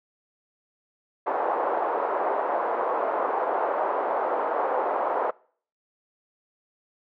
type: band-pass noise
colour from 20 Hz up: white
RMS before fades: -26 dBFS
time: 1.26-5.31 s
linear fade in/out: 10 ms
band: 430 to 990 Hz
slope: 24 dB/octave
effects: noise-tail reverb RT60 0.5 s tail -24 dB re dry